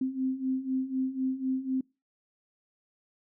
sine beating tone pair, 258.9 / 262.9 Hz, C4 / C4, -18 / +8 cents, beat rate 4 Hz, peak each -33 / -29 dBFS, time 0.01-1.81 s, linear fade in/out 5 ms, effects noise-tail reverb RT60 0.3 s tail -26 dB re dry

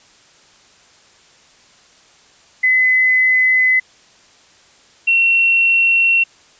sine tone pair in turn, 2024 / 2723 Hz, B6 / F7, +42 / -44 cents, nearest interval perfect fourth, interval 514 cents, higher second, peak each -10 dBFS, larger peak neither, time 2.63-3.8 / 5.07-6.24 s, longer neither, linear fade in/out 10 ms, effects white hiss -49 dBFS RMS until 6.59 s + resampled to 16000 Hz

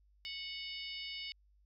harmonic tone with a mistuned harmonic, 736 Hz, F#5, 9 cents flat, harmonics 3 / 4 / 5 / 6 / 7, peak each -47 / -45 / -49 / -49 / -50 dBFS, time 0.25-1.32 s, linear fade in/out 0 ms, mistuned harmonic 6, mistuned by +52 cents, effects added 50 Hz sine -65 dBFS peak until 1.65 s

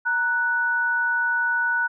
sine tone pair together, 932.3 / 1480 Hz, A#5 / F#6, 0 / 0 cents, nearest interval minor sixth, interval 800 cents, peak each -28 / -20 dBFS, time 0.05-1.88 s, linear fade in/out 20 ms, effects none

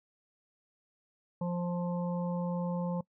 harmonic tone, 175.5 Hz, F3, 9 cents sharp, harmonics 1 / 3 / 5 / 6, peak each -31 / -38 / -43 / -48 dBFS, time 1.41-3.01 s, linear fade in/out 5 ms, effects noise-tail reverb RT60 0.1 s tail -22 dB re dry

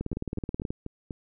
two click trains, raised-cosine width 3 ms, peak -22 / -18 dBFS, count 5 / 14, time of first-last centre 0.13-1.108 / 0.01-0.705 s, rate 4.09 / 18.7 Hz, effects none

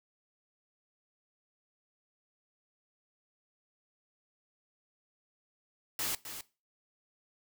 white noise with echo, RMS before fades -34 dBFS, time 5.99-6.15 s, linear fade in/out 2 ms, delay 260 ms, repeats 1, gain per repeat -9 dB, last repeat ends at 6.41 s, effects noise-tail reverb RT60 0.3 s tail -19 dB re dry

